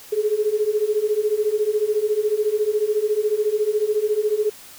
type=beating tone pair; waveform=sine; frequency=415.3 / 429.3 Hz; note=G#4 / A4; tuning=0 / -43 cents; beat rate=14 Hz; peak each=-22 / -20 dBFS; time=0.12-4.5 s; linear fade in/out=10 ms; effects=white hiss -43 dBFS RMS until 4.78 s